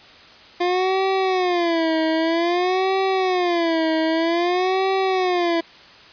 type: tone with vibrato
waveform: 25% pulse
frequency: 350 Hz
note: F4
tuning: 4 cents sharp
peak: -14 dBFS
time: 0.6-5.61 s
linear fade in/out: 10 ms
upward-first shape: sine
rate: 0.52 Hz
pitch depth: 160 cents each way
effects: white hiss -45 dBFS RMS until 6.12 s + resampled to 11025 Hz